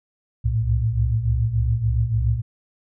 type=tone cluster; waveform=sine; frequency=64.3 / 67.6 / 107 / 114 Hz; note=C2 / C#2 / A2 / A#2; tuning=-30 / -43 / -48 / -38 cents; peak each=-25 / -26 / -26 / -20 dBFS; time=0.44-2.42 s; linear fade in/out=20 ms; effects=none